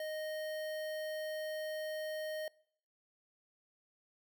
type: tone with notch filter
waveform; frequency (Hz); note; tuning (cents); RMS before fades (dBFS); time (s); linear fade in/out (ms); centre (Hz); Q
square; 620; D#5; -6; -40; 0-2.48; 2; 7200; 1.4
effects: noise-tail reverb RT60 0.6 s tail -24 dB re dry